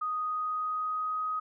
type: tone with pitch glide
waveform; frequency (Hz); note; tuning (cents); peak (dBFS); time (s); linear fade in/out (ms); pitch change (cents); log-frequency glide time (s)
sine; 1244.5 to 1256.8; D#6 to D#6; 0 to +17; -29; 0.01-1.4; 10; +17; 0.21-1.25
effects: none